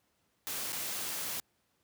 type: noise with dropouts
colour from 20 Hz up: white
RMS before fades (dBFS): -37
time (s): 0.47-1.4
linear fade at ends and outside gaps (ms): 0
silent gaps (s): 0.722-0.729
effects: pink hiss -75 dBFS RMS until 1.83 s + high-pass 80 Hz 12 dB/octave